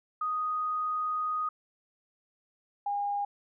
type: tone pair in turn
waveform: sine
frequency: 1244.5 / 812.1 Hz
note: D#6 / G#5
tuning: 0 / -39 cents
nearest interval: perfect fifth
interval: 739 cents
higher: first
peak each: -28 dBFS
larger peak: neither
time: 0.21-1.49 / 2.86-3.25 s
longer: first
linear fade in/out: 5 ms
effects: none